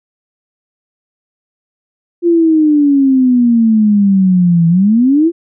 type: exponential two-way sweep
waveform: sine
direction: down then up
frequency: 348.7 to 164.81 to 348.7 Hz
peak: -6 dBFS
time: 2.22-5.32 s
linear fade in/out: 50 ms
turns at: 4.68 s
effects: none